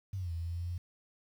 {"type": "linear two-way sweep", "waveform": "sine", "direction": "down then up", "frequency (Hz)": [100, 83, 88.6], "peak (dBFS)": -34, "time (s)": [0.13, 0.78], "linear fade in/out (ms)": 5, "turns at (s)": 0.32, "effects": ["10-bit"]}